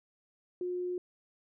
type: tone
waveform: sine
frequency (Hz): 359.1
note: F4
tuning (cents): +48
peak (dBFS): -32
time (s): 0.61-0.98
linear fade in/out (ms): 2
effects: none